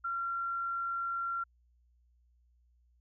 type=tone; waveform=sine; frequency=1372 Hz; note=F6; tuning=31 cents flat; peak=-32 dBFS; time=0.04-1.44 s; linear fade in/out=10 ms; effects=added 60 Hz sine -65 dBFS peak until 3 s